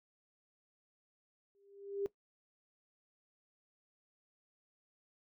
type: tone with exponential growth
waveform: sine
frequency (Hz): 399.2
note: G4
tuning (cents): +32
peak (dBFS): -31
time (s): 1.55-2.06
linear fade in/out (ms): 0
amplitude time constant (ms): 110
effects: noise-tail reverb RT60 0.1 s tail -17 dB re dry